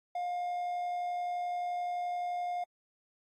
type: tone with amplitude modulation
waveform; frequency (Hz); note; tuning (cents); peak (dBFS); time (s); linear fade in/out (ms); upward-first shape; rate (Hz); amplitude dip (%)
triangle; 710; F5; +28; -29; 0.15-2.64; 5; sine; 71.6; 25
effects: AAC 64 kbps